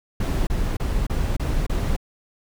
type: noise bursts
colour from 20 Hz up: brown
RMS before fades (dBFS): -22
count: 6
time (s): 0.2-1.965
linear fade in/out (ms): 5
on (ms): 270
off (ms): 29
effects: none